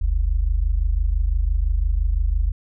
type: tone pair together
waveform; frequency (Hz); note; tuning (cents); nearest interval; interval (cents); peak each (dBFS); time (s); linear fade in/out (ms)
sine; 43.4 / 69.3; F1 / C#2; -10 / 0; minor sixth; 810; -18 / -22; 0.01-2.52; 10
effects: none